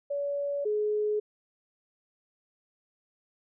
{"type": "tone pair in turn", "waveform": "sine", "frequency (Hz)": [569, 422], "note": ["C#5", "G#4"], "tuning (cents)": [45, 28], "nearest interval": "perfect fourth", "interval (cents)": 517, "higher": "first", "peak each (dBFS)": [-28, -25], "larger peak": "second", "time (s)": [[0.1, 0.65], [0.65, 1.2]], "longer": "neither", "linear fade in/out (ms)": 10, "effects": []}